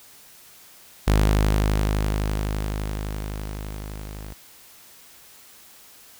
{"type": "tone with level ramp", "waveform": "sawtooth", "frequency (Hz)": 51.8, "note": "G#1", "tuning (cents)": -4, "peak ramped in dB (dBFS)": [-11, -31], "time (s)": [1.07, 4.34], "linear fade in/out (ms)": 10, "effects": ["white hiss -49 dBFS RMS until 6.19 s"]}